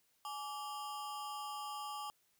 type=ring-modulated tone; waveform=square; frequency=1000 Hz; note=B5; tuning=21 cents sharp; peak=-39 dBFS; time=0.25-2.1 s; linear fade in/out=0 ms; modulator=161 Hz; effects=white hiss -75 dBFS RMS until 2.39 s